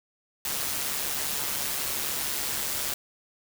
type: noise with amplitude modulation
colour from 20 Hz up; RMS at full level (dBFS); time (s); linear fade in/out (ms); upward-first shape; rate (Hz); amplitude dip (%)
white; -28; 0.45-2.94; 2; sine; 141; 45
effects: none